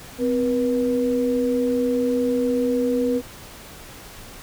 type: tone pair together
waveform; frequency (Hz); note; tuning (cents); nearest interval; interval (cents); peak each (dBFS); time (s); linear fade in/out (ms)
sine; 256.5 / 483.6; C4 / B4; -34 / -36; major seventh; 1098; -21; 0.18-3.22; 50
effects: pink hiss -41 dBFS RMS until 4.42 s